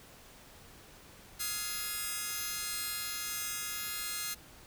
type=chord; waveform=5% pulse; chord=F minor seventh; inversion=third; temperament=just; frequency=1257.2 / 1396.9 / 1676.3 / 2095 Hz; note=Eb6 / F6 / Ab6 / C7; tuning=+18 / 0 / +16 / +2 cents; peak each=-30 dBFS; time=1.39-4.35 s; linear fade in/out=20 ms; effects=pink hiss -55 dBFS RMS until 4.66 s